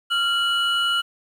triangle tone pair together, 1386 / 2937 Hz, F6 / F#7, -14 / -13 cents, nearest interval octave + minor second, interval 1301 cents, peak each -20 dBFS, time 0.1-1.02 s, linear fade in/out 20 ms, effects 9-bit

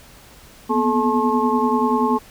sine tone cluster, 239.5 / 249.9 / 430.7 / 866 / 1075 Hz, A#3 / B3 / A4 / A5 / C6, +47 / +21 / -37 / -28 / +47 cents, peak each -22 dBFS, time 0.69-2.19 s, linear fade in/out 20 ms, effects pink hiss -46 dBFS RMS until 2.3 s

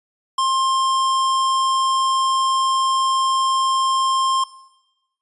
square tone, 1059 Hz, C6, 21 cents sharp, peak -17 dBFS, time 0.38-4.44 s, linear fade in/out 5 ms, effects noise-tail reverb RT60 1.0 s tail -19 dB re dry + resampled to 24000 Hz

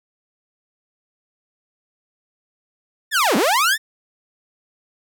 sawtooth linear two-way sweep, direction down then up, 1846 to 184.5 to 1846 Hz, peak -11 dBFS, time 3.11-3.78 s, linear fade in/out 50 ms, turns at 3.36 s, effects none

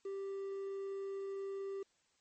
triangle tone with quantisation, 392 Hz, G4, in tune, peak -37 dBFS, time 0.05-1.83 s, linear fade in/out 5 ms, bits 10, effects white hiss -75 dBFS RMS until 2.2 s + MP3 32 kbps

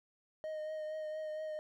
triangle tone with vibrato, 620 Hz, D#5, 6 cents flat, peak -36 dBFS, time 0.44-1.59 s, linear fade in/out 0 ms, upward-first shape triangle, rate 4.3 Hz, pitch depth 23 cents each way, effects none

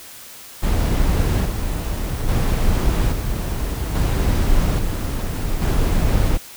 brown noise with tremolo, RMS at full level -17 dBFS, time 0.62-6.38 s, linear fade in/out 20 ms, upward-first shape square, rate 0.6 Hz, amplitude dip 45%, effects white hiss -39 dBFS RMS until 6.56 s

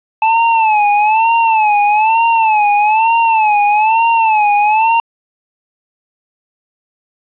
square tone with vibrato, 871 Hz, A5, 18 cents flat, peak -9 dBFS, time 0.22-5 s, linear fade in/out 2 ms, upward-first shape sine, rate 1.1 Hz, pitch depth 100 cents each way, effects resampled to 8000 Hz + 7-bit

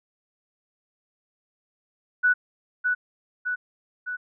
sine tone with echo, 1480 Hz, F#6, in tune, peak -16 dBFS, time 2.23-2.34 s, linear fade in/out 20 ms, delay 610 ms, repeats 3, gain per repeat -4 dB, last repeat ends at 4.17 s, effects none

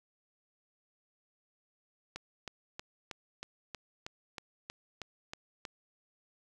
click train, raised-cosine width 0.2 ms, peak -23 dBFS, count 12, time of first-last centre 2.16-5.652 s, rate 3.15 Hz, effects 10-bit

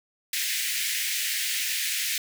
pink high-pass noise, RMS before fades -28 dBFS, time 0.33-2.18 s, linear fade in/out 2 ms, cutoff 1800 Hz, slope 48 dB/octave, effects none

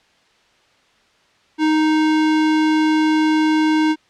square tone, 311.1 Hz, D#4, in tune, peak -14 dBFS, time 1.58-3.96 s, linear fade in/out 50 ms, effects white hiss -56 dBFS RMS until 4.09 s + low-pass 4000 Hz 12 dB/octave

